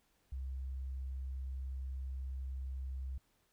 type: tone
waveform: sine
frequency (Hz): 65.8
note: C2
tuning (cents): +10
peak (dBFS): -38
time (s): 0.32-3.18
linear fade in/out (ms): 5
effects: pink hiss -75 dBFS RMS until 3.52 s